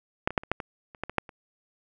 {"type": "clicks", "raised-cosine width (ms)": 0.5, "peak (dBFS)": [-8, -20, -7, -26, -9, -19, -30, -15, -21, -7, -28], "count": 11, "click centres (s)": [0.275, 0.306, 0.378, 0.435, 0.516, 0.602, 0.948, 1.036, 1.096, 1.183, 1.292], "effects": []}